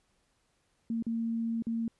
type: tone with dropouts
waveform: sine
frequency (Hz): 228.8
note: A#3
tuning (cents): -32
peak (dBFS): -29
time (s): 0.9-1.88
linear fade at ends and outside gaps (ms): 2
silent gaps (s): 1.025-1.066 / 1.623-1.668
effects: pink hiss -73 dBFS RMS until 1.99 s + resampled to 24000 Hz